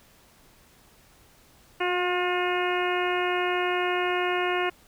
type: harmonic tone with a mistuned harmonic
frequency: 357.6 Hz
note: F4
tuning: 41 cents sharp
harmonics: 1 / 2 / 3 / 4 / 5 / 6 / 7 / 8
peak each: -27 / -30 / -32 / -33 / -34 / -35 / -35 / -36 dBFS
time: 1.8-4.7 s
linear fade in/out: 10 ms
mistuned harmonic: 1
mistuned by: +16 cents
effects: pink hiss -57 dBFS RMS until 4.87 s